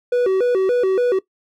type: tone with vibrato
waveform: triangle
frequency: 431.4 Hz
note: A4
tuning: 34 cents flat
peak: -12 dBFS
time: 0.12-1.19 s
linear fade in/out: 5 ms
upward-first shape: square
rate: 3.5 Hz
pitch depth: 220 cents each way
effects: noise-tail reverb RT60 0.1 s tail -18 dB re dry